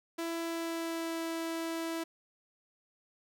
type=tone with pitch glide; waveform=sawtooth; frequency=333 to 329.2 Hz; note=E4 to E4; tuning=+18 to -2 cents; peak=-30 dBFS; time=0.18-2.04 s; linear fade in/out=10 ms; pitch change=-20 cents; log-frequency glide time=0.41-1.22 s; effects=none